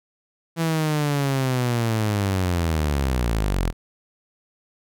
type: linear sweep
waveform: sawtooth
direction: down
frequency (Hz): 166.7 to 40.03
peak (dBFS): -16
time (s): 0.56-3.73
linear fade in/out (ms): 50
effects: none